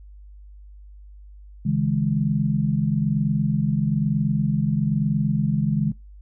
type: chord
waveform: sine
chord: C# suspended second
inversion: none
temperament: equal with one note detuned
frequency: 138.59 / 159.66 / 207.7 Hz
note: C#3 / D#3 / G#3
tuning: 0 / +45 / 0 cents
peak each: -23 dBFS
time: 1.65-5.92 s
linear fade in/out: 10 ms
effects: noise-tail reverb RT60 0.2 s tail -22 dB re dry + added 50 Hz sine -41 dBFS peak until 6.21 s